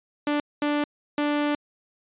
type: tone bursts at uneven times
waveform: sawtooth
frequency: 293.7 Hz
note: D4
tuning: in tune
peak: -18 dBFS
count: 3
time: 0.27-0.4 / 0.62-0.84 / 1.18-1.55 s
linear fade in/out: 2 ms
effects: resampled to 8000 Hz